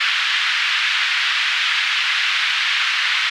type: band-pass noise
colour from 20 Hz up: white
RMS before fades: -19 dBFS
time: 0-3.3 s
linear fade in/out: 10 ms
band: 1400 to 3400 Hz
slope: 24 dB/octave
effects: none